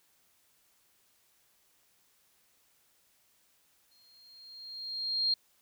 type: tone with exponential growth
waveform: sine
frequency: 4220 Hz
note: C8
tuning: 14 cents sharp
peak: -24 dBFS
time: 3.91-5.34 s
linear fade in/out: 5 ms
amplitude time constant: 310 ms
effects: white hiss -69 dBFS RMS until 5.61 s